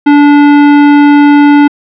sine tone with hard clipping, 290 Hz, D4, 22 cents flat, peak -3 dBFS, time 0.06-1.68 s, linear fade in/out 10 ms, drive 17 dB, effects low-pass 3000 Hz 12 dB/octave

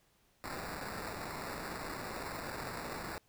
violet noise with sample-and-hold, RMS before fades -42 dBFS, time 0.44-3.18 s, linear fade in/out 0 ms, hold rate 3150 Hz, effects pink hiss -71 dBFS RMS until 3.28 s

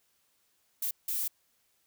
violet noise bursts at uneven times, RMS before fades -32 dBFS, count 2, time 0.82-0.91 / 1.08-1.28 s, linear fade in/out 5 ms, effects white hiss -72 dBFS RMS until 1.86 s

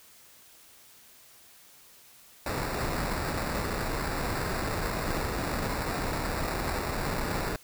pink noise with sample-and-hold, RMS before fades -31 dBFS, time 2.46-7.56 s, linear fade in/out 2 ms, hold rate 3150 Hz, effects white hiss -55 dBFS RMS until 7.63 s

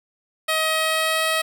10% pulse tone with pitch glide, 633 to 638.9 Hz, D#5 to D#5, +30 to +46 cents, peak -11 dBFS, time 0.48-1.42 s, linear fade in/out 10 ms, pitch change +16 cents, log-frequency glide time 0.66-1.23 s, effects none

